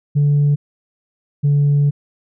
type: tone pair in turn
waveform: sine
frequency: 145 / 144 Hz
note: D3 / D3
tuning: -22 / -34 cents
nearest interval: unison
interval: 12 cents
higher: first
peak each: -9 / -9 dBFS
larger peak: neither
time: 0.15-0.56 / 1.43-1.91 s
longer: second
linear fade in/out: 20 ms
effects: tanh soft clip ceiling -9 dBFS